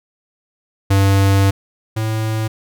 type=tone pair in turn; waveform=square; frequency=98 / 110 Hz; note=G2 / A2; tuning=0 / 0 cents; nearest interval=major second; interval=200 cents; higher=second; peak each=-11 / -18 dBFS; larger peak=first; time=0.9-1.51 / 1.96-2.48 s; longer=first; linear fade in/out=10 ms; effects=none